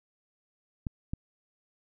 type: clicks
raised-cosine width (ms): 5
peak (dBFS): -20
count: 2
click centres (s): 0.868 / 1.135
effects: none